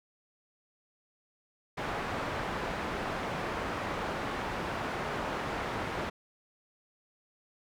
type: low-pass noise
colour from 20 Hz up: white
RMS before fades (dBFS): -35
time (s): 1.77-6.1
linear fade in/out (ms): 10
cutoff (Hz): 1300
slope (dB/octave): 12
effects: none